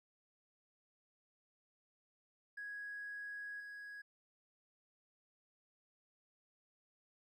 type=tone with level steps; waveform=triangle; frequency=1661.2 Hz; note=G#6; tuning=in tune; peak=-40 / -45 dBFS; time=2.57-4.02 s; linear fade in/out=10 ms; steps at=3.6 s; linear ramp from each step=2 ms; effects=tanh soft clip ceiling -41 dBFS